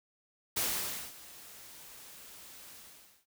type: noise with ADSR envelope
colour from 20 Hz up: white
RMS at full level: -31 dBFS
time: 0.56-3.26 s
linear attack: 12 ms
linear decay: 550 ms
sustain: -20 dB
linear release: 510 ms
effects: none